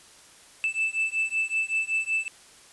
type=beating tone pair; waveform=triangle; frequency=2636 / 2641.3 Hz; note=E7 / E7; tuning=-1 / +3 cents; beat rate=5.3 Hz; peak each=-26 dBFS; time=0.64-2.28 s; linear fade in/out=0 ms; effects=white hiss -52 dBFS RMS until 2.72 s + resampled to 24000 Hz